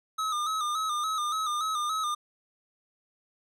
square tone with vibrato, 1244.5 Hz, D#6, in tune, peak -28 dBFS, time 0.18-2.15 s, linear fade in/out 10 ms, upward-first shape square, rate 3.5 Hz, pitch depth 53 cents each way, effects low-pass 10000 Hz 12 dB/octave

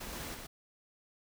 pink noise with echo, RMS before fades -43 dBFS, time 0-0.35 s, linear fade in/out 10 ms, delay 120 ms, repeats 1, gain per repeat -3 dB, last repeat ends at 0.47 s, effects none

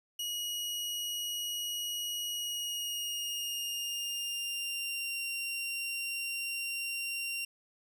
sawtooth tone with pitch glide, 2900 to 2763 Hz, F#7 to F7, -35 to -19 cents, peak -31 dBFS, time 0.19-7.45 s, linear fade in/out 5 ms, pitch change -84 cents, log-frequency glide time 2.31-5.19 s, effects none

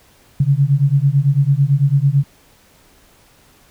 sine beating tone pair, 135.5 / 144.5 Hz, C#3 / D3, -39 / -28 cents, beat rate 9 Hz, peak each -14 dBFS, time 0.4-2.24 s, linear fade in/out 5 ms, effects pink hiss -51 dBFS RMS until 3.7 s

